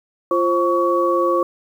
sine tone cluster, 347.1 / 530 / 1126 Hz, F4 / C5 / C#6, -11 / +22 / +27 cents, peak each -19 dBFS, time 0.31-1.43 s, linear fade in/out 2 ms, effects 8-bit

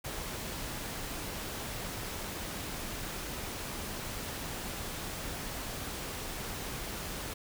pink noise, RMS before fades -39 dBFS, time 0.04-7.34 s, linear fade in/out 10 ms, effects none

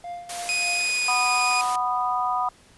triangle tone with tremolo, 700 Hz, F5, 4 cents sharp, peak -28 dBFS, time 0.04-0.86 s, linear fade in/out 2 ms, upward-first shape triangle, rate 3.4 Hz, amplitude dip 75%
white high-pass noise, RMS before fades -33 dBFS, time 0.29-1.76 s, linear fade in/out 5 ms, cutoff 340 Hz, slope 12 dB/octave
sawtooth tone with pitch glide, 2489 to 2473 Hz, D#7 to D#7, 0 to -11 cents, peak -19 dBFS, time 0.49-1.61 s, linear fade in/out 0 ms, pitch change -11 cents, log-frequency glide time 0.75-1.09 s
harmonic tone, 246.9 Hz, B3, in tune, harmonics 3 / 4 / 5, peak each -26 / -26 / -26 dBFS, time 1.08-2.49 s, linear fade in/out 5 ms
effects pink hiss -54 dBFS RMS until 2.77 s + resampled to 24000 Hz

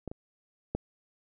clicks, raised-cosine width 2 ms, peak -23 / -26 / -16 dBFS, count 3, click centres 0.077 / 0.115 / 0.75 s, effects none

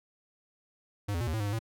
square tone with pitch steps, 102.2 / 84.7 / 119.6 / 79 / 110.6 / 102.8 / 101.5 / 112.5 Hz, G#2 / E2 / A#2 / D#2 / A2 / G#2 / G#2 / A2, -27 / +48 / +45 / +27 / +9 / -17 / -39 / +39 cents, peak -30 dBFS, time 1.08-1.592 s, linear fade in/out 10 ms, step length 64 ms, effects none

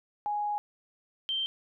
sine tone pair in turn, 830.6 / 3136 Hz, G#5 / G7, 0 / 0 cents, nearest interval octave + major seventh, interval 2300 cents, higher second, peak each -28 dBFS, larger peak neither, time 0.26-0.58 / 1.29-1.46 s, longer first, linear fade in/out 0 ms, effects none

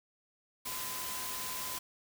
sine tone in noise, 1018 Hz, C6, 48 cents flat, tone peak -45 dBFS, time 0.65-1.79 s, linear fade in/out 10 ms, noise white, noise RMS -39 dBFS, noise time 0.65-1.79 s, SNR -9 dB, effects none

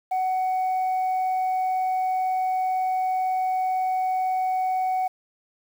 sine tone, 747 Hz, F#5, 16 cents sharp, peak -19 dBFS, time 0.11-5.08 s, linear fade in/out 10 ms, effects tanh soft clip ceiling -20 dBFS + 8-bit

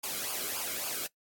white noise with flanger, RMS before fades -35 dBFS, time 0.03-1.07 s, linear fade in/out 10 ms, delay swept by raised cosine 0.51 to 1.14 ms, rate 3.6 Hz, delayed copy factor -0.7, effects noise-tail reverb RT60 0.1 s tail -19 dB re dry + AAC 64 kbps

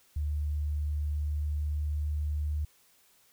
sine tone with pitch glide, 74.3 to 74.9 Hz, D2 to D2, +21 to +35 cents, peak -28 dBFS, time 0.16-2.65 s, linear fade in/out 5 ms, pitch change +14 cents, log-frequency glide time 1-2.5 s, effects white hiss -64 dBFS RMS until 3.32 s

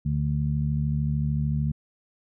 harmonic tone, 73.42 Hz, D2, in tune, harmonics 1 / 2 / 3, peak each -29 / -24 / -31 dBFS, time 0.05-1.72 s, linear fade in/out 10 ms, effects none

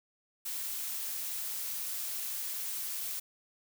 blue noise, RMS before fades -37 dBFS, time 0.45-3.2 s, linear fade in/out 10 ms, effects none

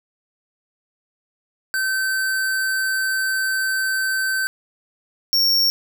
square tone pair in turn, 1542 / 5510 Hz, G6 / F8, -29 / -24 cents, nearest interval octave + minor seventh, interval 2205 cents, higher second, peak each -20 / -15 dBFS, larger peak second, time 1.74-4.47 / 5.33-5.7 s, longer first, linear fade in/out 0 ms, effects none

